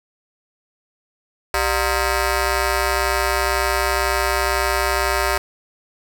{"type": "ring-modulated tone", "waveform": "10% pulse", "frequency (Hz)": 330, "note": "E4", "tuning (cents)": 2, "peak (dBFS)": -6, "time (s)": [1.54, 5.38], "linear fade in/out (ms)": 2, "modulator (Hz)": 269, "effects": []}